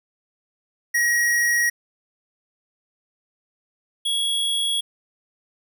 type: tone pair in turn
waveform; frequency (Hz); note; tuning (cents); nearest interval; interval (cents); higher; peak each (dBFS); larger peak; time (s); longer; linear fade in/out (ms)
square; 1897 / 3335; A#6 / G#7; +30 / +7; minor seventh; 977; second; -18 / -21; first; 0.94-1.7 / 4.05-4.81; neither; 10
effects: none